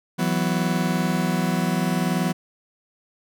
40% pulse chord, E suspended second, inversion none, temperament just, 164.81 / 185.42 / 247.2 Hz, E3 / F#3 / B3, 0 / +4 / +2 cents, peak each -24 / -23 / -26 dBFS, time 0.18-2.33 s, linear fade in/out 20 ms, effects none

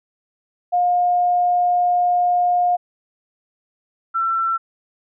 sine tone pair in turn, 712 / 1344.1 Hz, F5 / E6, +33 / +33 cents, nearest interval major seventh, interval 1100 cents, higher second, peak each -14 / -17 dBFS, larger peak first, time 0.72-2.77 / 4.14-4.58 s, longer first, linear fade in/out 20 ms, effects none

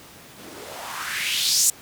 blue noise with band-pass filter sweep, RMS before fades -25 dBFS, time 0.38-1.7 s, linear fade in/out 2 ms, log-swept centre 220 to 7700 Hz, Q 3, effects pink hiss -45 dBFS RMS until 1.81 s + high-pass 100 Hz 12 dB/octave

